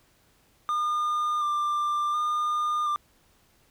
triangle tone with vibrato, 1200 Hz, D6, 37 cents sharp, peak -22 dBFS, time 0.69-2.96 s, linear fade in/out 0 ms, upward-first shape square, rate 0.69 Hz, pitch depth 18 cents each way, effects pink hiss -63 dBFS RMS until 3.7 s

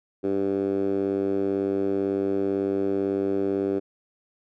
10% pulse tone with band-pass filter, 98 Hz, G2, in tune, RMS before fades -25 dBFS, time 0.23-3.8 s, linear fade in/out 20 ms, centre 360 Hz, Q 3.2, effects none

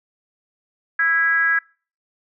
sine tone with frequency modulation, 1648 Hz, G#6, 14 cents flat, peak -15 dBFS, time 0.99-1.59 s, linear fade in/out 5 ms, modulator 327 Hz, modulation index 0.64, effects noise-tail reverb RT60 0.4 s tail -25 dB re dry

